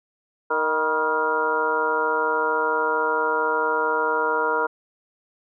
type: harmonic tone with a mistuned harmonic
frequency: 155.56 Hz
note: D#3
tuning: in tune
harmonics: 2 / 3 / 4 / 5 / 6 / 7 / 8 / 9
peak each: -36 / -25 / -31 / -36 / -24 / -34 / -31 / -25 dBFS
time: 0.5-4.67 s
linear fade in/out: 10 ms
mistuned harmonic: 6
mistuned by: +57 cents
effects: none